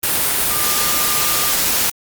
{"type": "tone in noise", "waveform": "sine", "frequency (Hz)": 1202, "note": "D6", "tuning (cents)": 40, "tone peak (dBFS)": -26, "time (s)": [0.5, 1.52], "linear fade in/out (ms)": 5, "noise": "white", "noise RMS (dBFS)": -17, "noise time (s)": [0.03, 1.9], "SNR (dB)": -12, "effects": ["Opus 32 kbps"]}